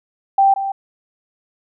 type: tone with echo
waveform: sine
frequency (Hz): 784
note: G5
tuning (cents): 0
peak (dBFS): -9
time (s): 0.38-0.54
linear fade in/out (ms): 5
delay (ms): 180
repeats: 1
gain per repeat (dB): -10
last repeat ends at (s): 0.72
effects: none